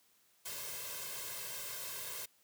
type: noise with comb filter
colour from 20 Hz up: white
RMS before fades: -43 dBFS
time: 0.45-2.26 s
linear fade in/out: 10 ms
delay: 1.9 ms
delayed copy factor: +0.85
effects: white hiss -70 dBFS RMS until 2.43 s + high-pass 100 Hz 12 dB/octave